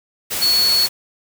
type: tone in noise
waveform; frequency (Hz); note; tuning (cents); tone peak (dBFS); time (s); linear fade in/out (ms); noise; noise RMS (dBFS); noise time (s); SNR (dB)
sine; 4389; C#8; -18; -13; 0.41-0.87; 20; white; -23; 0.3-0.89; +7
effects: none